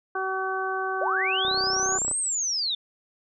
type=harmonic tone; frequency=380 Hz; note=F#4; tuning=46 cents sharp; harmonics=1 / 2 / 3 / 4; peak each=-31 / -31 / -31 / -31 dBFS; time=0.15-1.98 s; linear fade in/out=5 ms
type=linear two-way sweep; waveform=sine; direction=up then down; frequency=501 to 8550 to 3486 Hz; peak=-24 dBFS; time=1.01-2.75 s; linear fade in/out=5 ms; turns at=2.19 s
type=click train; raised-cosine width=1 ms; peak=-22 dBFS; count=22; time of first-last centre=1.45-2.112 s; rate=31.7 Hz
effects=none

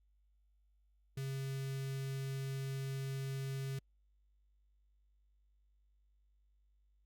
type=tone with notch filter; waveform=square; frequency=135 Hz; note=C#3; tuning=45 cents flat; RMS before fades=-40 dBFS; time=1.17-3.79 s; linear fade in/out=5 ms; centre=850 Hz; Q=0.69; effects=added 50 Hz sine -69 dBFS peak until 7.05 s + Opus 48 kbps

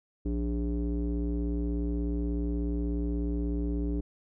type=tone with low-pass filter; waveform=square; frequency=58.27 Hz; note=A#1; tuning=in tune; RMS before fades=-30 dBFS; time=0.25-4.01 s; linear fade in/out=10 ms; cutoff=340 Hz; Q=8.1; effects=none

